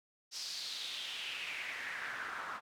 pink noise with band-pass filter sweep, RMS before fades -42 dBFS, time 0.31-2.61 s, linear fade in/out 50 ms, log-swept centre 5300 to 1200 Hz, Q 3.7, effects none

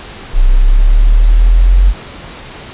sine exponential sweep, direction up, 30.87 to 46.25 Hz, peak -3 dBFS, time 0.33-1.94 s, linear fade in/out 50 ms, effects pink hiss -30 dBFS RMS until 2.73 s + resampled to 8000 Hz

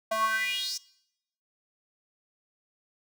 square tone with high-pass filter sweep, 220 Hz, A3, in tune, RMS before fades -29 dBFS, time 0.11-0.78 s, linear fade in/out 10 ms, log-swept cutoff 740 to 5900 Hz, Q 6.9, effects noise-tail reverb RT60 0.8 s tail -22 dB re dry

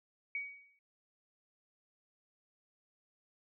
sine tone with exponential decay, 2256 Hz, C#7, 30 cents sharp, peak -33 dBFS, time 0.35-0.79 s, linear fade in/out 2 ms, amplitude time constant 95 ms, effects none

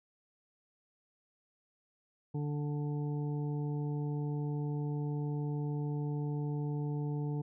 harmonic tone, 146.83 Hz, D3, in tune, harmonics 1 / 2 / 3 / 5 / 6, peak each -33 / -41 / -44 / -53 / -52 dBFS, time 2.34-7.42 s, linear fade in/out 10 ms, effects none

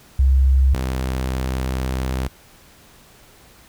sine / sawtooth tone pair in turn, 66.5 / 64.61 Hz, C2 / C2, +29 / -21 cents, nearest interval unison, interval 50 cents, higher first, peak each -11 / -17 dBFS, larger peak first, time 0.19-0.74 / 0.74-2.28 s, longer second, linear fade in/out 5 ms, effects pink hiss -49 dBFS RMS until 3.68 s

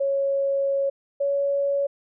sine tone pair in turn, 552 / 561 Hz, C#5 / C#5, -7 / +21 cents, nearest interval unison, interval 28 cents, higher second, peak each -20 / -20 dBFS, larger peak neither, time 0-0.9 / 1.2-1.87 s, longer first, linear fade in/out 10 ms, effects none

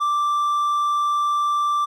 triangle tone, 1174.7 Hz, D6, in tune, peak -16 dBFS, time 0-1.86 s, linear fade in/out 20 ms, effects none

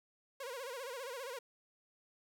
sawtooth tone with vibrato, 511 Hz, C5, 41 cents flat, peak -38 dBFS, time 0.4-1.39 s, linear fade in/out 5 ms, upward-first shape sine, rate 15 Hz, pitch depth 150 cents each way, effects none

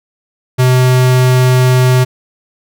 square tone, 127.4 Hz, C3, 46 cents flat, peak -7 dBFS, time 0.58-2.05 s, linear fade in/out 20 ms, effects none

